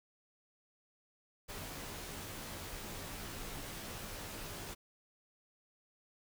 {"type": "noise with comb filter", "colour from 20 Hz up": "pink", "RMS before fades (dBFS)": -45, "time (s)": [1.48, 4.75], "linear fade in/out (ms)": 20, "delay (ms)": 16, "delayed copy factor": -0.65, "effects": []}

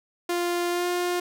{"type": "tone with pitch glide", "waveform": "sawtooth", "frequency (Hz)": [349.2, 354.5], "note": ["F4", "F4"], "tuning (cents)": [0, 26], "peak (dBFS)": -20, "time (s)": [0.29, 1.2], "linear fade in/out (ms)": 5, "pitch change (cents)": 26, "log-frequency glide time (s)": [0.7, 0.86], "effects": []}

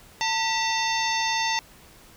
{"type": "harmonic tone with a mistuned harmonic", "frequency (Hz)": 898, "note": "A5", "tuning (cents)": 35, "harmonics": [1, 2, 3, 4, 5, 6, 7], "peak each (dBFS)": [-26, -29, -31, -32, -33, -34, -34], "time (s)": [0.21, 1.59], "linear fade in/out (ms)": 0, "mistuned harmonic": 2, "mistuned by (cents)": 140, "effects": ["pink hiss -51 dBFS RMS until 2.16 s"]}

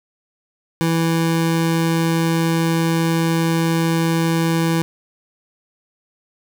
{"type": "tone", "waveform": "25% pulse", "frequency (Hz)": 164.81, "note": "E3", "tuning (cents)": 0, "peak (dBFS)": -12, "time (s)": [0.81, 4.82], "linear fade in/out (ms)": 0, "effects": []}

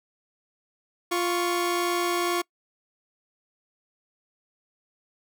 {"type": "tone pair together", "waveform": "sawtooth", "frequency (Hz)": [349.2, 1109.6], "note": ["F4", "C#6"], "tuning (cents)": [0, 1], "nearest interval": "octave + minor sixth", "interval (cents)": 2001, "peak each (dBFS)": [-21, -25], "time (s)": [1.11, 2.42], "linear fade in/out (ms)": 10, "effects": ["noise-tail reverb RT60 0.1 s tail -25 dB re dry"]}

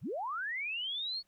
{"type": "linear sweep", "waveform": "sine", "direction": "up", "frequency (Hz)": [72.3, 4440], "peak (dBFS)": -34, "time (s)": [0.01, 1.23], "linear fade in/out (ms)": 50, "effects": ["pink hiss -75 dBFS RMS until 1.27 s"]}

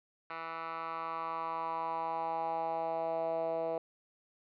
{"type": "tone with band-pass filter sweep", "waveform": "10% pulse", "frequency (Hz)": 164, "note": "E3", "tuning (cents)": -9, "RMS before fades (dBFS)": -36, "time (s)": [0.3, 3.78], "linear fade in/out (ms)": 2, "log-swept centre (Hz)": [1500, 580], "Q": 4.1, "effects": ["resampled to 11025 Hz"]}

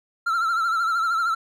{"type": "tone with vibrato", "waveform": "triangle", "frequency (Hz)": 1349, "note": "E6", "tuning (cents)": 40, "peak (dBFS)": -18, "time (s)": [0.26, 1.35], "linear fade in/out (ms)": 10, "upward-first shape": "triangle", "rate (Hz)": 13, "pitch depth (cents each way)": 82, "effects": []}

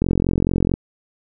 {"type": "click train", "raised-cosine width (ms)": 3, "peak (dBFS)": -5, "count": 33, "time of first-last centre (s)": [0.02, 0.739], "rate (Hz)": 44.5, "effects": []}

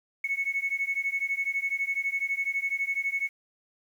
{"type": "beating tone pair", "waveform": "sine", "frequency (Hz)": [2200, 2212], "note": ["C#7", "C#7"], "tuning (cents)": [-14, -4], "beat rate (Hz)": 12, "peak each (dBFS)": -29, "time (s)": [0.24, 3.29], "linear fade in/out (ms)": 5, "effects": ["tanh soft clip ceiling -19 dBFS", "9-bit"]}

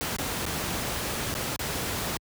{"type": "noise with dropouts", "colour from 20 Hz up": "pink", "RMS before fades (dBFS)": -30, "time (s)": [0.01, 2.17], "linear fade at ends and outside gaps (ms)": 0, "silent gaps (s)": [[0.165, 0.185], [0.454, 0.464], [1.341, 1.351], [1.561, 1.593]], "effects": ["high-pass 60 Hz 12 dB/octave"]}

